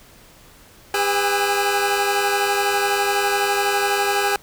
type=tone cluster; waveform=25% pulse; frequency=402 / 500 / 816 / 1299 / 1502 Hz; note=G4 / B4 / G#5 / E6 / F#6; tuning=+44 / +21 / -31 / -26 / +26 cents; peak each=-18 / -27 / -18 / -24 / -25 dBFS; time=0.94-4.36 s; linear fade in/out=2 ms; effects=pink hiss -48 dBFS RMS until 4.42 s